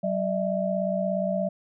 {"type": "tone cluster", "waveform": "sine", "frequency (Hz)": [189.4, 599, 656], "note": ["F#3", "D5", "E5"], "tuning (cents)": [41, 34, -9], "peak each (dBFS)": -28, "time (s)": [0.03, 1.49], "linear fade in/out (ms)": 10, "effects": []}